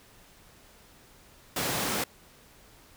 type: high-pass noise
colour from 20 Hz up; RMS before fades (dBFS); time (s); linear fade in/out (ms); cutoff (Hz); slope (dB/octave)
pink; -30; 1.56-2.04; 5; 160; 12
effects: pink hiss -56 dBFS RMS until 2.96 s